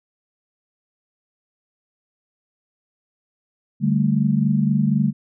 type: chord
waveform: sine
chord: D suspended fourth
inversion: none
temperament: equal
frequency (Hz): 146.83 / 196 / 220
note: D3 / G3 / A3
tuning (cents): 0 / 0 / 0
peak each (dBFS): -20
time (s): 3.8-5.13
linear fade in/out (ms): 50
effects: none